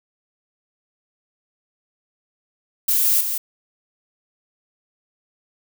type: noise with echo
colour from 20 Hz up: violet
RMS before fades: -18 dBFS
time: 2.88-3.21 s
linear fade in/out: 5 ms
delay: 170 ms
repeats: 1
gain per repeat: -6 dB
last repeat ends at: 3.38 s
effects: none